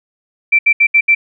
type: tone bursts at uneven times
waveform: sine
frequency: 2342 Hz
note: D7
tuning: 5 cents flat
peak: -6 dBFS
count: 5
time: 0.52-0.59 / 0.66-0.73 / 0.8-0.87 / 0.94-1.01 / 1.08-1.15 s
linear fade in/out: 10 ms
effects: none